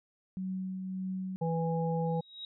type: tone with tremolo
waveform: sine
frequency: 187.7 Hz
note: F#3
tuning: 25 cents sharp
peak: -32 dBFS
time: 0.37-1.36 s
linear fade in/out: 0 ms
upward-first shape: triangle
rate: 1.7 Hz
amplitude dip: 35%
type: harmonic tone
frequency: 164.81 Hz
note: E3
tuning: in tune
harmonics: 1 / 3 / 5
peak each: -30 / -34 / -37 dBFS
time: 1.41-2.21 s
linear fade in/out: 10 ms
type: tone with exponential growth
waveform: sine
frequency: 3809 Hz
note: A#7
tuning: 37 cents sharp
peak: -37 dBFS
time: 2.06-2.45 s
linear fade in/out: 2 ms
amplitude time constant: 83 ms
effects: none